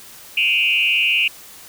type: tone with frequency modulation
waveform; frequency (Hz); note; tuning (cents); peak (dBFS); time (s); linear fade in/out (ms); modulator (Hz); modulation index
sine; 2650; E7; +9; -14; 0.37-1.28; 5; 145; 1.8
effects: white hiss -41 dBFS RMS until 1.68 s